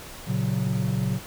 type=chord; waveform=triangle; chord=F# major; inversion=first; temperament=equal; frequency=116.54 / 138.59 / 185 Hz; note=A#2 / C#3 / F#3; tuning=0 / 0 / 0 cents; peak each=-25 dBFS; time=0.26-1.2 s; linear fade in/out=50 ms; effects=pink hiss -41 dBFS RMS until 1.26 s